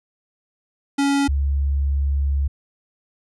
square / sine tone pair in turn, 280 / 69.83 Hz, C#4 / C#2, +18 / +13 cents, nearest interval 2 octaves, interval 2405 cents, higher first, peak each -17 dBFS, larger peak neither, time 0.98-1.28 / 1.28-2.48 s, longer second, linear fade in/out 10 ms, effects resampled to 24000 Hz

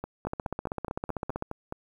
two click trains, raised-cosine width 1 ms, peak -17 / -20 dBFS, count 19 / 9, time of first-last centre 0.27-1.424 / 0.04-1.724 s, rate 15.6 / 4.75 Hz, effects 9-bit

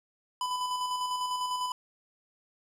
square tone with tremolo, 1000 Hz, B5, 21 cents sharp, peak -29 dBFS, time 0.41-1.72 s, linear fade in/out 2 ms, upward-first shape square, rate 10 Hz, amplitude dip 35%, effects low-pass 11000 Hz 12 dB/octave + 10-bit

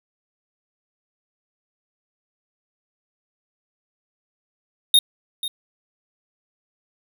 square tone with echo, 3700 Hz, A#7, 14 cents flat, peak -11 dBFS, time 4.94-4.99 s, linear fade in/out 2 ms, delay 490 ms, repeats 1, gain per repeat -14 dB, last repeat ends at 5.48 s, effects none

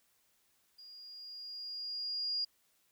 sine tone with level ramp, 4841 Hz, D#8, 48 cents flat, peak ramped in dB -51 to -31 dBFS, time 0.78-2.45 s, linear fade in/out 10 ms, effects white hiss -73 dBFS RMS until 2.91 s

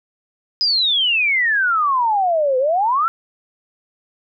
sine exponential two-way sweep, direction down then up, 5050 to 501 to 1382 Hz, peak -14 dBFS, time 0.61-3.08 s, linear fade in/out 0 ms, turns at 2.58 s, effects none

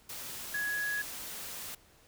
sine tone in noise, 1673 Hz, G#6, 12 cents sharp, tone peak -31 dBFS, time 0.54-1.02 s, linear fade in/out 5 ms, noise white, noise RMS -42 dBFS, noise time 0.09-1.75 s, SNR +8 dB, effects pink hiss -62 dBFS RMS until 2.07 s

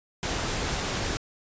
pink noise, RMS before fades -29 dBFS, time 0.23-1.17 s, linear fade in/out 0 ms, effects resampled to 16000 Hz

